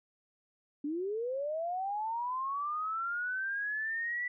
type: linear sweep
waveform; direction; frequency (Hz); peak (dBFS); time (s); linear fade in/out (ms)
sine; up; 280.3 to 1975.5; -32; 0.84-4.28; 5
effects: none